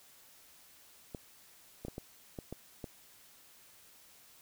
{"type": "clicks", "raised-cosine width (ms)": 2, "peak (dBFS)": -27, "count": 7, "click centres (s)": [1.148, 1.85, 1.883, 1.981, 2.388, 2.526, 2.842], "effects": ["white hiss -60 dBFS RMS until 4.41 s"]}